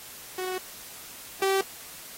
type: tone pair in turn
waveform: sawtooth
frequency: 370 / 387.4 Hz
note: F#4 / G4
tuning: 0 / -20 cents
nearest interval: minor second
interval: 80 cents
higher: second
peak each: -26 / -18 dBFS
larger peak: second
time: 0.38-0.58 / 1.42-1.61 s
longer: first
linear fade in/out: 2 ms
effects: white hiss -44 dBFS RMS until 2.17 s + AAC 48 kbps